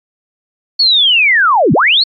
sine linear two-way sweep, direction down then up, 4477 to 120.6 to 4477 Hz, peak -6 dBFS, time 0.79-2.04 s, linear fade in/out 10 ms, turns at 1.73 s, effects MP3 96 kbps

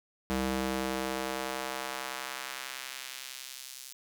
square tone with high-pass filter sweep, 65.41 Hz, C2, in tune, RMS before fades -36 dBFS, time 0.3-3.93 s, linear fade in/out 0 ms, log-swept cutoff 160 to 5700 Hz, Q 0.78, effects none

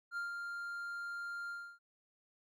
triangle tone with ADSR envelope, 1396.9 Hz, F6, in tune, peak -34 dBFS, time 0.11-1.79 s, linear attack 59 ms, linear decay 140 ms, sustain -4 dB, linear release 290 ms, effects none

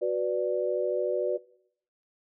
sine chord, B minor, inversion second, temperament equal, 370 / 493.9 / 587.3 Hz, F#4 / B4 / D5, 0 / 0 / 0 cents, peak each -29 dBFS, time 0.01-1.38 s, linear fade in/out 20 ms, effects noise-tail reverb RT60 0.7 s tail -21 dB re dry

